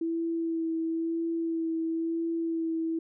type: tone with vibrato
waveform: sine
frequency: 328.9 Hz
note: E4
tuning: 4 cents flat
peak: -27 dBFS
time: 0.01-2.99 s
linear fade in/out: 5 ms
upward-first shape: sine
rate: 0.99 Hz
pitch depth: 18 cents each way
effects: none